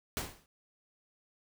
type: noise with exponential decay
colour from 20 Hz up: pink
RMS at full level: -32 dBFS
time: 0.17-0.46 s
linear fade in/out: 0 ms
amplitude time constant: 62 ms
effects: none